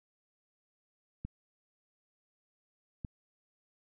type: clicks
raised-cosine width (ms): 5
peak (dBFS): -26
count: 2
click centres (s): 1.25 / 3.048
effects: none